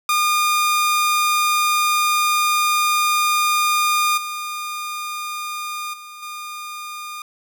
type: tone with level steps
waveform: sawtooth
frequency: 1215 Hz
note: D#6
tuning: 42 cents flat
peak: -12 / -22 / -32 / -26 dBFS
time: 0.09-7.22 s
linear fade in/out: 2 ms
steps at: 4.17 / 5.93 / 6.22 s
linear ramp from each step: 10 ms
effects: none